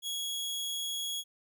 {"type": "tone", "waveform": "sawtooth", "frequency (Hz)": 3333, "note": "G#7", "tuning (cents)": 5, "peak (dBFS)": -30, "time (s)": [0.02, 1.24], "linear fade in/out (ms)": 50, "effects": []}